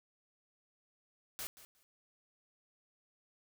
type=noise with echo; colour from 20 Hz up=white; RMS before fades=-42 dBFS; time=1.39-1.47 s; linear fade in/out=0 ms; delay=180 ms; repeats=2; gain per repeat=-15 dB; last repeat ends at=1.83 s; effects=none